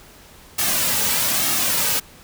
white noise with flanger, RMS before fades -20 dBFS, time 0.58-2 s, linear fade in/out 10 ms, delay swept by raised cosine 2 to 2.91 ms, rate 1.1 Hz, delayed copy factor -0.55, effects pink hiss -46 dBFS RMS until 2.23 s

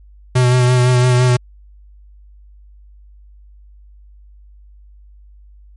square tone with vibrato, 125 Hz, B2, 21 cents sharp, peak -10 dBFS, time 0.35-1.37 s, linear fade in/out 10 ms, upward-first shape sine, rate 5.9 Hz, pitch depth 24 cents each way, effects added 50 Hz sine -40 dBFS peak until 5.76 s + MP3 48 kbps

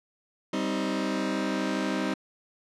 sawtooth chord, C minor, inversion second, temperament just, 196.22 / 261.6 / 314 Hz, G3 / C4 / Eb4, +2 / 0 / +16 cents, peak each -27 dBFS, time 0.53-2.14 s, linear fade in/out 5 ms, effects low-pass 6000 Hz 12 dB/octave

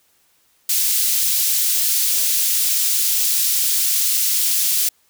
white high-pass noise, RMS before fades -18 dBFS, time 0.69-4.89 s, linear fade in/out 5 ms, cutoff 3900 Hz, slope 12 dB/octave, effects white hiss -60 dBFS RMS until 5.09 s

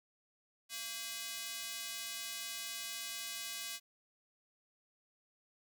square tone with high-pass filter, 227.9 Hz, A#3, 39 cents flat, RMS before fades -43 dBFS, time 0.69-3.8 s, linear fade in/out 50 ms, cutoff 3200 Hz, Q 0.75, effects none

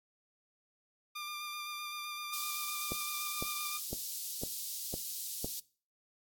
15% pulse tone with vibrato, 1196 Hz, D6, 31 cents sharp, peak -33 dBFS, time 1.15-3.78 s, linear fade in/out 10 ms, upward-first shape square, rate 7.8 Hz, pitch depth 13 cents each way
white high-pass noise, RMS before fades -40 dBFS, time 2.33-5.6 s, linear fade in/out 5 ms, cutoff 3900 Hz, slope 24 dB/octave
click train, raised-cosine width 2 ms, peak -24 dBFS, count 6, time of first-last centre 2.92-5.445 s, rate 1.98 Hz
effects noise-tail reverb RT60 0.4 s tail -21 dB re dry + AAC 64 kbps

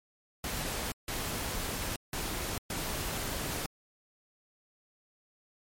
pink noise bursts at uneven times, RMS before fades -35 dBFS, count 4, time 0.44-0.92 / 1.08-1.96 / 2.13-2.58 / 2.7-3.66 s, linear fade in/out 2 ms, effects MP3 64 kbps

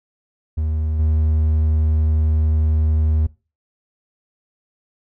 triangle tone with level steps, 77.78 Hz, D#2, in tune, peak -16 / -12 dBFS, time 0.57-3.27 s, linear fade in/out 10 ms, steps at 0.99 s, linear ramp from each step 5 ms, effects noise-tail reverb RT60 0.3 s tail -20 dB re dry

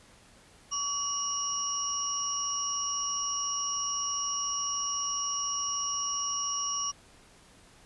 sine tone cluster, 1134 / 2887 / 5340 / 5670 Hz, C#6 / F#7 / E8 / F8, +39 / -43 / +22 / +25 cents, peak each -35 / -40 / -40 / -31 dBFS, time 0.71-6.92 s, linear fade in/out 20 ms, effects pink hiss -57 dBFS RMS until 7.85 s + resampled to 24000 Hz

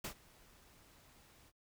pink noise with ADSR envelope, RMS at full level -40 dBFS, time 0.04-1.52 s, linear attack 6 ms, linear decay 89 ms, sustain -24 dB, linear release 41 ms, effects noise-tail reverb RT60 0.1 s tail -21 dB re dry

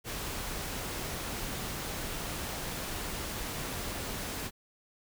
pink noise, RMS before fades -37 dBFS, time 0.04-4.51 s, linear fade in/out 50 ms, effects none

